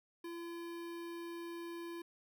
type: tone with notch filter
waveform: square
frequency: 340 Hz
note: F4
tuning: 46 cents flat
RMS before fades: -45 dBFS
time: 0.24-2.02 s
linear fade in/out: 5 ms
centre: 6900 Hz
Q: 1.4
effects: none